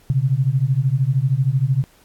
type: beating tone pair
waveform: sine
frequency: 126.6 / 139.6 Hz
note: B2 / C#3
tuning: +43 / +13 cents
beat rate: 13 Hz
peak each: -18 dBFS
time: 0.1-1.84 s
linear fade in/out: 0 ms
effects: pink hiss -54 dBFS RMS until 2.04 s + AAC 64 kbps